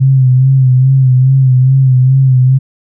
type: tone with vibrato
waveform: sine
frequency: 130.81 Hz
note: C3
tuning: in tune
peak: -4 dBFS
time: 0-2.59 s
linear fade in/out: 20 ms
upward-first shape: sine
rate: 2.4 Hz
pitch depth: 51 cents each way
effects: none